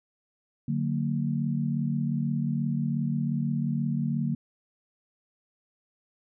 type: chord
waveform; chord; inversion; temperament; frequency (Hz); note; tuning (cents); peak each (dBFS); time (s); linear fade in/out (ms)
sine; D augmented; none; just; 146.83 / 183.54 / 229.4; D3 / F#3 / A#3; 0 / -14 / -28; -28 / -32 / -29; 0.68-4.35; 5
effects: none

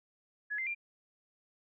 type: tone with pitch steps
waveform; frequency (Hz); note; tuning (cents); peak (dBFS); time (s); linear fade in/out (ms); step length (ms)
sine; 1690 / 2083 / 2383; G#6 / C7 / D7; +30 / -8 / +25; -33; 0.5-0.749; 20; 83
effects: none

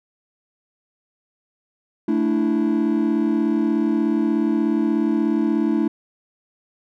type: chord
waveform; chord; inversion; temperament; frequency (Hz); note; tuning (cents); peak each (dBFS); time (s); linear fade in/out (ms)
triangle; A suspended fourth; none; just; 220 / 293.3 / 330; A3 / D4 / E4; 0 / -2 / +2; -19; 2.08-5.88; 5
effects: tanh soft clip ceiling -8 dBFS

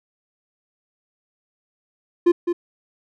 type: tone with echo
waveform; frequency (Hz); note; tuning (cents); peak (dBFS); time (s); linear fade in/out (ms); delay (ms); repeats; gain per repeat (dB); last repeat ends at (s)
triangle; 347.6; F4; -8; -9; 2.26-2.32; 10; 210; 1; -7; 2.53
effects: none

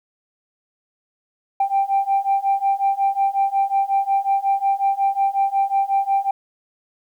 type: beating tone pair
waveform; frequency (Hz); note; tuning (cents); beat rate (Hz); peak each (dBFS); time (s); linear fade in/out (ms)
sine; 784 / 789.5; G5 / G5; 0 / +12; 5.5; -19 / -18; 1.6-6.31; 5
effects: tanh soft clip ceiling -11 dBFS + 9-bit

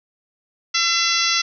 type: harmonic tone with a mistuned harmonic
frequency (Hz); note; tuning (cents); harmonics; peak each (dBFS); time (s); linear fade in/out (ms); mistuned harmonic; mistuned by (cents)
677; E5; +46; 2 / 3 / 4 / 5 / 6 / 7 / 8 / 9; -25 / -25 / -25 / -25 / -25 / -25 / -25 / -25; 0.74-1.42; 10; 9; -16
effects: none

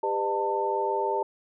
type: tone cluster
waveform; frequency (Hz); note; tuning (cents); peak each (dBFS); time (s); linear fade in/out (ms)
sine; 399.3 / 499.3 / 605 / 893; G4 / B4 / D#5 / A5; +32 / +19 / -49 / +25; -29 / -32 / -33 / -27; 0.03-1.23; 5
effects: none

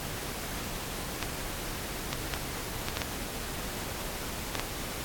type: clicks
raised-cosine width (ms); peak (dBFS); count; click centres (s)
0.2; -12; 8; 1.227 / 2.13 / 2.338 / 2.885 / 2.971 / 3.018 / 4.553 / 4.596
effects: pink hiss -37 dBFS RMS until 5.04 s + AAC 64 kbps

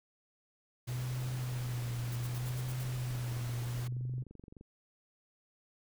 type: tone with vibrato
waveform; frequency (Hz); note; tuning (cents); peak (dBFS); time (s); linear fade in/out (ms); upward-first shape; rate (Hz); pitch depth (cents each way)
sine; 123.47; B2; 0; -34; 0.87-4.24; 20; sine; 0.66; 45
type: noise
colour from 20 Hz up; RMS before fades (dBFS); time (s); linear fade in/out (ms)
pink; -47; 0.87-3.88; 10
type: click train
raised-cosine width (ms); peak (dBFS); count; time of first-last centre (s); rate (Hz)
3; -38; 80; 1.22-4.611; 23.3
type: noise bursts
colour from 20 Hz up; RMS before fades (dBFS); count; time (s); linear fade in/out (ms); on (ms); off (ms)
blue; -49; 7; 2.12-2.833; 0; 35; 78
effects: none

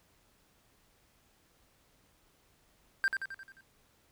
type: tone with echo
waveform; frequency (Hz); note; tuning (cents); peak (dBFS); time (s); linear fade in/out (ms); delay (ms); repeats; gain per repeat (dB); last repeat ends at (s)
triangle; 1577; G6; +10; -23; 3.04-3.08; 0; 88; 6; -5; 3.608
effects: pink hiss -68 dBFS RMS until 4.11 s

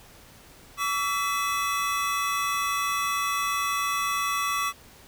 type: tone cluster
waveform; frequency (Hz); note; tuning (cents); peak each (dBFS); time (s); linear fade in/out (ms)
square; 1140 / 1331 / 2000 / 2579; C#6 / E6 / B6 / E7; +48 / +16 / +21 / -39; -27 / -35 / -35 / -34; 0.77-4.73; 50
effects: pink hiss -51 dBFS RMS until 5.07 s

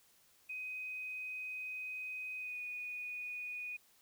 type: tone with pitch glide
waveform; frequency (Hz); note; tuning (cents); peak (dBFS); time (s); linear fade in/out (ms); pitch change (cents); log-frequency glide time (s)
sine; 2510 to 2471; D#7 to D#7; +15 to -13; -40; 0.49-3.77; 10; -28; 2.38-2.59
effects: white hiss -68 dBFS RMS until 4.01 s

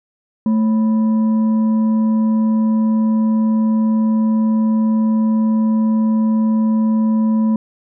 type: tone with frequency modulation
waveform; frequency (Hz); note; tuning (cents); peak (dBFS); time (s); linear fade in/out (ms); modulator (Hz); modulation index
sine; 220; A3; 0; -12; 0.46-7.56; 2; 766; 0.21
effects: none

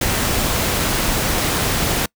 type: noise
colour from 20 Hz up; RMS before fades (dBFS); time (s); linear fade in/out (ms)
pink; -19; 0.01-2.06; 5
effects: noise-tail reverb RT60 0.1 s tail -26 dB re dry

